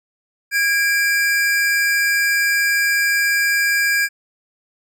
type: tone pair together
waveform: square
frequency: 1635.2 / 2349 Hz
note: G#6 / D7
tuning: -27 / 0 cents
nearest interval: tritone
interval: 627 cents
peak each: -17 / -21 dBFS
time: 0.51-4.09 s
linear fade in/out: 50 ms
effects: none